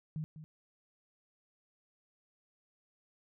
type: tone with echo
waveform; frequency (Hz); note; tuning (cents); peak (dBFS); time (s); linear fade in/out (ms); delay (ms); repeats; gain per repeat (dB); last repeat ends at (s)
sine; 155.56; D#3; 0; -35; 0.16-0.24; 0; 200; 1; -11; 0.44
effects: none